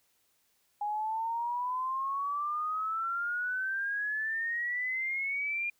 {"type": "exponential sweep", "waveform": "sine", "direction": "up", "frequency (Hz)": [823, 2417], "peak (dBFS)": -30, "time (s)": [0.81, 5.7], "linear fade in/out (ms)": 5, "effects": ["white hiss -72 dBFS RMS until 5.79 s"]}